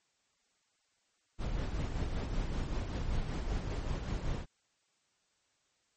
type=noise with tremolo; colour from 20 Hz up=brown; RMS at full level=-33 dBFS; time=1.38-4.46 s; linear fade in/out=50 ms; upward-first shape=sine; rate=5.2 Hz; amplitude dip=40%; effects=white hiss -75 dBFS RMS until 5.96 s + MP3 32 kbps